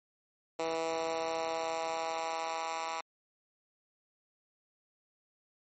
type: tone with high-pass filter sweep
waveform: 10% pulse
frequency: 163.2 Hz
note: E3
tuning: 17 cents flat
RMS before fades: -35 dBFS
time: 0.59-3.01 s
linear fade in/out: 5 ms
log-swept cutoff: 460 to 1000 Hz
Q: 1.7
effects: MP3 32 kbps